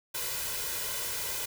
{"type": "noise with comb filter", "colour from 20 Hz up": "white", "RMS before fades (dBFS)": -34, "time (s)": [0.14, 1.46], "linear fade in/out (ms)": 10, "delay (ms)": 2, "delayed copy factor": 0.7, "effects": []}